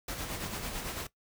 pink noise with tremolo, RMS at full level -36 dBFS, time 0.08-1.07 s, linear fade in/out 5 ms, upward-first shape sine, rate 9 Hz, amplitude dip 45%, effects noise-tail reverb RT60 0.1 s tail -17 dB re dry

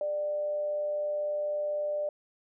sine tone with amplitude modulation, 594 Hz, D5, 20 cents sharp, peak -27 dBFS, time 0.01-2.09 s, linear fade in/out 2 ms, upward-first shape sine, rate 176 Hz, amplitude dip 25%, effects none

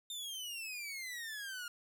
sawtooth exponential sweep, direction down, 3643 to 1407 Hz, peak -38 dBFS, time 0.1-1.68 s, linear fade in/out 2 ms, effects none

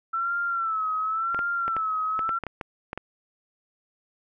sine tone with vibrato, 1331 Hz, E6, 16 cents sharp, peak -24 dBFS, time 0.13-2.39 s, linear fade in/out 10 ms, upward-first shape sine, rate 0.93 Hz, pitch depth 83 cents each way
clicks, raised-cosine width 0.5 ms, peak -17 dBFS, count 11, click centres 1.346 / 1.391 / 1.68 / 1.766 / 2.192 / 2.292 / 2.437 / 2.467 / 2.612 / 2.931 / 2.976 s
effects none

